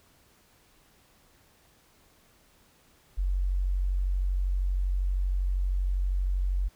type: tone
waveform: sine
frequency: 46.34 Hz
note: F#1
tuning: 3 cents sharp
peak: -24 dBFS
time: 3.17-6.69 s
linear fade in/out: 20 ms
effects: pink hiss -62 dBFS RMS until 6.75 s